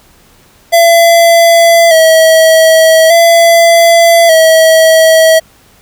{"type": "tone with vibrato", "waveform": "square", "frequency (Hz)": 659.3, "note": "E5", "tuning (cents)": 0, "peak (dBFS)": -3, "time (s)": [0.72, 5.4], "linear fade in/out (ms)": 20, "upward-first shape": "square", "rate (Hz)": 0.42, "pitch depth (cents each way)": 41, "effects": ["pink hiss -44 dBFS RMS until 5.81 s"]}